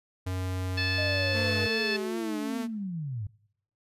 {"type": "tone with pitch glide", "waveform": "square", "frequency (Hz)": [92.5, 97.49], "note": ["F#2", "G2"], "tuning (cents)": [0, -9], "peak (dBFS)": -30, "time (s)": [0.26, 1.67], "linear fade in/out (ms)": 10, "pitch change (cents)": 91, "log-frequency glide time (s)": [0.8, 1.48]}
{"type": "harmonic tone", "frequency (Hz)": 872, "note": "A5", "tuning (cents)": -16, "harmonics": [2, 3, 4, 5, 6], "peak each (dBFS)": [-32, -32, -38, -33, -40], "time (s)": [0.77, 1.97], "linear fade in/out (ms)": 10}
{"type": "linear sweep", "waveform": "sine", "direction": "down", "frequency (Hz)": [622.3, 95.3], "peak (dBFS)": -31, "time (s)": [0.98, 3.27], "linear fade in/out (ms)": 5}
{"type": "tone with vibrato", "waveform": "sawtooth", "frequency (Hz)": 220, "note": "A3", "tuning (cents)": 0, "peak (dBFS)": -29, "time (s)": [1.32, 2.68], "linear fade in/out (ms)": 50, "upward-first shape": "triangle", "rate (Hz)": 2.6, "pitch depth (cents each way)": 62}
{"effects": ["noise-tail reverb RT60 0.7 s tail -23 dB re dry", "resampled to 32000 Hz"]}